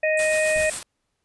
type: harmonic tone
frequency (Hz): 622.3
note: D#5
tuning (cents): 0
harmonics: 1 / 3 / 4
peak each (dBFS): -20 / -25 / -26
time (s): 0.03-0.7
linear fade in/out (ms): 5
type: band-pass noise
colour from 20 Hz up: white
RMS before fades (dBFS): -35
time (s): 0.17-0.79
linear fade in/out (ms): 5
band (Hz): 7500 to 9200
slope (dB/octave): 96
type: noise with tremolo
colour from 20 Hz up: white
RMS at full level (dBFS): -31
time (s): 0.19-0.83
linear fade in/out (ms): 2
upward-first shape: sine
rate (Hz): 7.6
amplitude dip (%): 50
type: noise with exponential decay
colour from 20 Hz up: brown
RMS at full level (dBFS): -30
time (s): 0.56-0.83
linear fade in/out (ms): 0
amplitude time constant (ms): 58
effects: pink hiss -75 dBFS RMS until 1.24 s + resampled to 24000 Hz